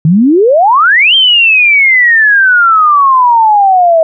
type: exponential two-way sweep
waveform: sine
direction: up then down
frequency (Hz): 148.9 to 3192 to 636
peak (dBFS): -3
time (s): 0.05-4.03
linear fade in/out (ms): 2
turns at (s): 1.15
effects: none